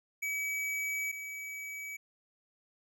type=tone pair in turn; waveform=square; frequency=2281 / 2281 Hz; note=C#7 / C#7; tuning=+49 / +49 cents; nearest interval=unison; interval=0 cents; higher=neither; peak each=-33 / -40 dBFS; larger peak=first; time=0.22-1.12 / 1.12-1.97 s; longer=first; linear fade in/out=10 ms; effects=none